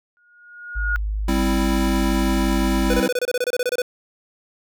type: tone with exponential growth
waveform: sine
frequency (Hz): 1437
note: F6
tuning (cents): +49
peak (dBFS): -18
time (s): 0.17-0.96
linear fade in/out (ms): 0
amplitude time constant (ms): 170
type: tone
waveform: sine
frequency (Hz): 51.91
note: G#1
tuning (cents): 0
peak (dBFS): -21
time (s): 0.75-3.01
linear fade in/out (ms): 20
type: chord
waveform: square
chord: C major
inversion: second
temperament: equal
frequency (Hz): 196 / 261.6 / 329.6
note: G3 / C4 / E4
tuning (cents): 0 / 0 / 0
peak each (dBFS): -24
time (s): 1.28-3.08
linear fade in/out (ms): 5
type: tone bursts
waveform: square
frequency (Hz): 495.5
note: B4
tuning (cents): +6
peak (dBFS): -19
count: 15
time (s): 2.9-3.819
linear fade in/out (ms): 2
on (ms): 37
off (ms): 26
effects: none